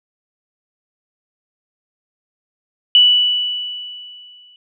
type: tone with exponential decay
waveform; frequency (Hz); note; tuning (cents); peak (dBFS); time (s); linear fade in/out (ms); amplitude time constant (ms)
sine; 2960; F#7; 0; -5; 2.95-4.56; 1; 350
effects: none